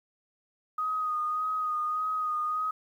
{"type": "tone with vibrato", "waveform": "sine", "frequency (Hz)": 1245, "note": "D#6", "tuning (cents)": 1, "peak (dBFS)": -27, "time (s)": [0.78, 2.71], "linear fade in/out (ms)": 5, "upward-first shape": "sine", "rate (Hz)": 1.7, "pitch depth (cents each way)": 26, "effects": ["10-bit"]}